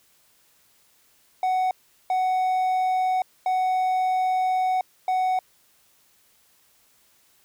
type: tone bursts at uneven times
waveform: triangle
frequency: 744 Hz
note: F#5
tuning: 9 cents sharp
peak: -18 dBFS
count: 4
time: 1.43-1.71 / 2.1-3.22 / 3.46-4.81 / 5.08-5.39 s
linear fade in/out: 2 ms
effects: white hiss -61 dBFS RMS until 7.44 s